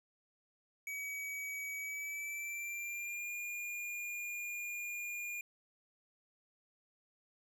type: tone with pitch glide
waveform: square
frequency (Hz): 2271 to 2420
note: C#7 to D#7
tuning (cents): +41 to -49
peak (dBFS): -40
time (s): 0.87-5.41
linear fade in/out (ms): 2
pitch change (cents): +110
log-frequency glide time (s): 1.79-3.31
effects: none